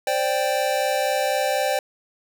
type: chord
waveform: square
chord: C suspended second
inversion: none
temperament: equal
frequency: 523.3 / 587.3 / 784 Hz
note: C5 / D5 / G5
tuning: 0 / 0 / 0 cents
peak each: -26 / -25 / -25 dBFS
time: 0.07-1.79 s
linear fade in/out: 2 ms
effects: none